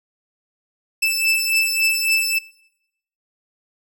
sawtooth beating tone pair, 2637 / 2640.6 Hz, E7 / E7, 0 / +2 cents, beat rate 3.6 Hz, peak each -16 / -18 dBFS, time 1.02-2.39 s, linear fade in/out 10 ms, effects noise-tail reverb RT60 0.8 s tail -21 dB re dry

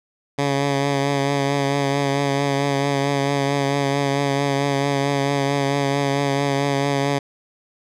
10% pulse tone with vibrato, 140.1 Hz, C#3, 19 cents sharp, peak -10 dBFS, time 0.38-7.19 s, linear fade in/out 10 ms, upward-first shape triangle, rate 4.5 Hz, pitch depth 31 cents each way, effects low-pass 7000 Hz 12 dB/octave

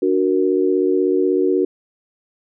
sine chord, D augmented, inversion none, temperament equal, 293.7 / 370 / 466.2 Hz, D4 / F#4 / A#4, 0 / 0 / 0 cents, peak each -20 / -16 / -21 dBFS, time 0.02-1.65 s, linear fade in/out 5 ms, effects none

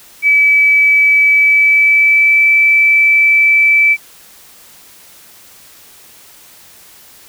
sine tone with pitch glide, 2295 to 2316 Hz, D7 to D7, -40 to -25 cents, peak -6 dBFS, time 0.22-3.97 s, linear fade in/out 50 ms, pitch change +15 cents, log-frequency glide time 1.32-2.46 s, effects white hiss -41 dBFS RMS until 7.28 s

